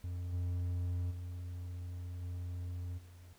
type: tone with level steps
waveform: triangle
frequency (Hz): 88.6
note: F2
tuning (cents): +25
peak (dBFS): -35 / -31 / -38 / -36 / -50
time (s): 0.04-3.33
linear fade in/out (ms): 0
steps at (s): 0.32 / 1.1 / 2.21 / 2.97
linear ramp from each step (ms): 20
effects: pink hiss -65 dBFS RMS until 3.38 s